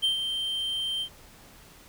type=tone with ADSR envelope; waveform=triangle; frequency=3136 Hz; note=G7; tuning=in tune; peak=-19 dBFS; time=0.02-1.09 s; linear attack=23 ms; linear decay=120 ms; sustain=-7 dB; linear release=74 ms; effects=pink hiss -52 dBFS RMS until 1.88 s